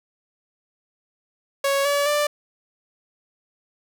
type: tone with pitch steps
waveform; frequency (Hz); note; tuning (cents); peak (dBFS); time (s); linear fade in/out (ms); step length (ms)
sawtooth; 554.4 / 571.6 / 589.4; C#5 / D5 / D5; 0 / -47 / +6; -15; 1.64-2.27; 5; 210
effects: none